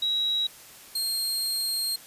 sine / sawtooth tone pair in turn, 3860 / 4213 Hz, B7 / C8, -40 / +11 cents, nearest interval major second, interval 151 cents, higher second, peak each -23 dBFS, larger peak neither, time 0.02-0.47 / 0.95-1.96 s, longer second, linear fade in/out 5 ms, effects white hiss -48 dBFS RMS until 2.06 s + resampled to 32000 Hz

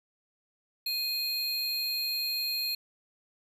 square tone pair together, 2489 / 4224 Hz, D#7 / C8, 0 / +16 cents, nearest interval major sixth, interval 916 cents, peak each -39 / -30 dBFS, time 0.86-2.75 s, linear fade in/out 5 ms, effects none

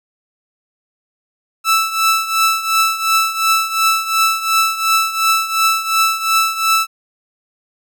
sawtooth tone with tremolo, 1318.5 Hz, E6, in tune, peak -6 dBFS, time 1.64-6.87 s, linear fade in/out 50 ms, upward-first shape triangle, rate 2.8 Hz, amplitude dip 80%, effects none

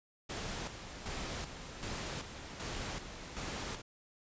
pink noise with tremolo, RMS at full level -40 dBFS, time 0.29-3.82 s, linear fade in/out 10 ms, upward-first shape square, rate 1.3 Hz, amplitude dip 55%, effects resampled to 16000 Hz

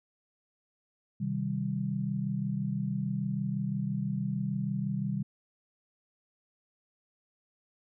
sine chord, C minor, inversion none, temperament just, 130.81 / 156.98 / 196.22 Hz, C3 / Eb3 / G3, 0 / +16 / +2 cents, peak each -34 / -35 / -32 dBFS, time 1.2-5.23 s, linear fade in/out 10 ms, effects none

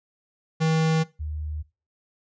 square / sine tone pair in turn, 159.8 / 76.2 Hz, D#3 / D#2, +47 / -36 cents, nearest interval octave + minor second, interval 1283 cents, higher first, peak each -20 / -28 dBFS, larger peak first, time 0.6-1.04 / 1.19-1.63 s, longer neither, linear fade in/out 20 ms, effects noise-tail reverb RT60 0.3 s tail -20 dB re dry + resampled to 16000 Hz

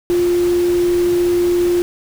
sine tone in noise, 350.9 Hz, F4, 8 cents sharp, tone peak -12 dBFS, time 0.1-1.82 s, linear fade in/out 0 ms, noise pink, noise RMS -30 dBFS, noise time 0.1-1.82 s, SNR +15 dB, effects none

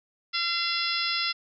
harmonic tone with a mistuned harmonic, 685 Hz, F5, 34 cents flat, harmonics 2 / 3 / 4 / 5 / 6 / 7 / 8, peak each -33 / -33 / -33 / -33 / -33 / -33 / -33 dBFS, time 0.33-1.33 s, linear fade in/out 20 ms, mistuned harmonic 8, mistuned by -78 cents, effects none

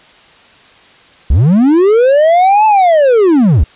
triangle linear two-way sweep, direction up then down, 51.4 to 880 to 51.4 Hz, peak -3 dBFS, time 1.3-3.64 s, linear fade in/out 5 ms, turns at 2.66 s, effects white hiss -42 dBFS RMS until 3.75 s + resampled to 8000 Hz

